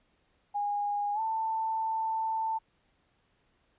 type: tone with pitch glide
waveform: sine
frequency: 820 to 889.1 Hz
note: G#5 to A5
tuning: -22 to +18 cents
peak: -28 dBFS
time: 0.54-2.59 s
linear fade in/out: 20 ms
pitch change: +140 cents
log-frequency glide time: 1.14-1.2 s
effects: pink hiss -71 dBFS RMS until 3.78 s + resampled to 8000 Hz